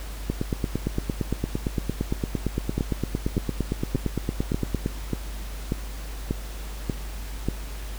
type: two click trains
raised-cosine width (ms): 3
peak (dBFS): -11 / -11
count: 41 / 9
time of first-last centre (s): 0.3-4.861 / 2.78-7.486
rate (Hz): 8.77 / 1.7
effects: added 50 Hz sine -32 dBFS peak until 7.98 s + pink hiss -42 dBFS RMS until 7.98 s